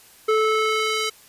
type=tone with band-pass filter sweep; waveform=square; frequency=435.6 Hz; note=A4; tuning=17 cents flat; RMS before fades=-21 dBFS; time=0.28-1.1 s; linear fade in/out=10 ms; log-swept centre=940 to 4100 Hz; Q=0.78; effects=white hiss -50 dBFS RMS until 1.28 s + resampled to 32000 Hz